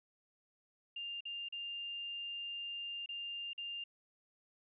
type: tone with dropouts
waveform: sine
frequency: 2800 Hz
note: F7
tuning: 4 cents sharp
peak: -40 dBFS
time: 0.96-3.84 s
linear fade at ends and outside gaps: 5 ms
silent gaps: 1.207-1.253 / 1.487-1.524 / 3.061-3.089 / 3.533-3.578 s
effects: none